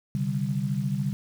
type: chord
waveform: sine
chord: C suspended second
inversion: none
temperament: equal with one note detuned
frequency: 132.79 / 146.83 / 196 Hz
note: C3 / D3 / G3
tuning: +26 / 0 / 0 cents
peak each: -29 dBFS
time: 0.15-1.13 s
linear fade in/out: 0 ms
effects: 8-bit